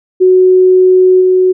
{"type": "tone with level steps", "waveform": "sine", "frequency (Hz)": 370, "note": "F#4", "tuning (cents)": 0, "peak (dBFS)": [-3, -5], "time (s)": [0.2, 1.53], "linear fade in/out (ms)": 20, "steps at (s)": 1.2, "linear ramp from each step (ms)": 20, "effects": []}